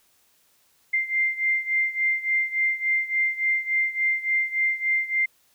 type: beating tone pair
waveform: sine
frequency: 2093 / 2096.5 Hz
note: C7 / C7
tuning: 0 / +3 cents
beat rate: 3.5 Hz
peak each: -23 / -26 dBFS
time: 0.93-5.26 s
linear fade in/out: 10 ms
effects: white hiss -63 dBFS RMS until 5.54 s